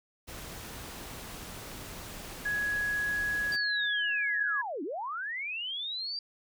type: noise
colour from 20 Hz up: pink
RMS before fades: -43 dBFS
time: 0.27-3.57 s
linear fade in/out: 20 ms
type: tone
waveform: sine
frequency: 1672 Hz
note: G#6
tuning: 11 cents sharp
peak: -28 dBFS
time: 2.45-4.62 s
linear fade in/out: 10 ms
type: linear two-way sweep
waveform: sine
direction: down then up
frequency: 4744 to 261.6 to 4744 Hz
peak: -33 dBFS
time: 3.52-6.19 s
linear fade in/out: 2 ms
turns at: 4.83 s
effects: none